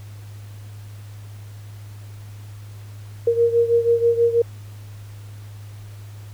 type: beating tone pair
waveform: sine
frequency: 466.2 / 472.4 Hz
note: A#4 / A#4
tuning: 0 / +23 cents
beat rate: 6.2 Hz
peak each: -16 / -20 dBFS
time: 3.27-4.42 s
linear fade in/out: 5 ms
effects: added 103 Hz sine -35 dBFS peak until 6.33 s + pink hiss -50 dBFS RMS until 6.33 s